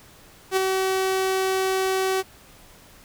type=tone with ADSR envelope; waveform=sawtooth; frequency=380 Hz; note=F#4; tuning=46 cents sharp; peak=-13 dBFS; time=0.51-2.23 s; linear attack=57 ms; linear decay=13 ms; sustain=-4 dB; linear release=32 ms; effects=pink hiss -50 dBFS RMS until 3.04 s